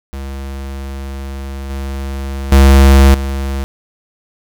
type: tone with level steps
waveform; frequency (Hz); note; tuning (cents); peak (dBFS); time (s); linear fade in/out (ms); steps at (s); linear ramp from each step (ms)
square; 68.1; C#2; -30; -23 / -20 / -4 / -17; 0.13-3.64; 0; 1.7 / 2.52 / 3.14; 2
effects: none